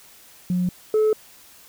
sine tone pair in turn, 179.9 / 431.7 Hz, F#3 / A4, -48 / -33 cents, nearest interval octave + minor third, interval 1515 cents, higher second, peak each -18 / -13 dBFS, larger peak second, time 0.5-0.69 / 0.94-1.13 s, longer neither, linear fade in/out 2 ms, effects tanh soft clip ceiling -14 dBFS + white hiss -49 dBFS RMS until 1.68 s

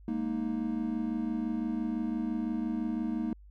triangle chord, Ab suspended second, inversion none, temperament just, 207.7 / 233.6 / 311.5 Hz, Ab3 / Bb3 / Eb4, 0 / +4 / +2 cents, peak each -35 / -30 / -33 dBFS, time 0.08-3.33 s, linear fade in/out 2 ms, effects added 50 Hz sine -50 dBFS peak until 3.5 s

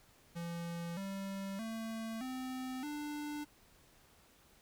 square tone with pitch steps, 170 / 195.28 / 224.3 / 257.7 / 296 Hz, F3 / G3 / A3 / C4 / D4, -46 / -6 / +34 / -26 / +14 cents, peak -40 dBFS, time 0.35-3.45 s, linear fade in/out 20 ms, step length 620 ms, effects pink hiss -65 dBFS RMS until 4.61 s

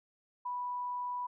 sine tone, 985 Hz, B5, 5 cents flat, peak -34 dBFS, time 0.45-1.27 s, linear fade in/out 10 ms, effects none

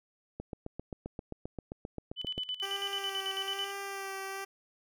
click train, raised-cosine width 2 ms, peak -25 dBFS, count 16, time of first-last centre 0.4-2.379 s, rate 7.58 Hz
sine tone with tremolo, 3000 Hz, F#7, 23 cents sharp, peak -32 dBFS, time 2.16-3.72 s, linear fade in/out 50 ms, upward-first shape square, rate 9.1 Hz, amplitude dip 80%
10% pulse tone with vibrato, 392 Hz, G4, in tune, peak -29 dBFS, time 2.62-4.45 s, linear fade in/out 10 ms, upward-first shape sine, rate 1.1 Hz, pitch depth 21 cents each way
effects none

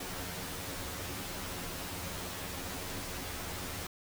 pink noise with comb filter, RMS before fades -40 dBFS, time 0-3.87 s, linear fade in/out 5 ms, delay 11 ms, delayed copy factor +0.85, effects none

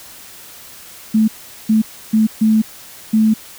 sine tone bursts at uneven times, 218.5 Hz, A3, 12 cents flat, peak -9 dBFS, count 5, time 1.14-1.28 / 1.69-1.82 / 2.13-2.27 / 2.41-2.62 / 3.13-3.34 s, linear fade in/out 10 ms, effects white hiss -38 dBFS RMS until 3.58 s

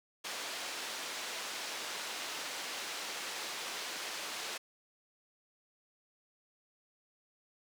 white band-pass noise, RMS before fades -41 dBFS, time 0.24-4.58 s, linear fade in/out 10 ms, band 340 to 5100 Hz, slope 12 dB/octave, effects none

